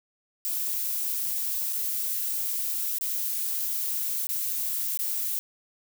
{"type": "noise with dropouts", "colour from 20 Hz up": "violet", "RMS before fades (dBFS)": -29, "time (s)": [0.45, 5.39], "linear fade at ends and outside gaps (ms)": 0, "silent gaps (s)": [[1.726, 1.731], [2.985, 3.011], [4.269, 4.29], [4.974, 4.991]], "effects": []}